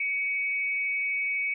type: tone pair together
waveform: sine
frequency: 2244 / 2566 Hz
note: C#7 / E7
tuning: +21 / -47 cents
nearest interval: major second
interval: 232 cents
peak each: -26 / -36 dBFS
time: 0-1.54 s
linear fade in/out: 5 ms
effects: none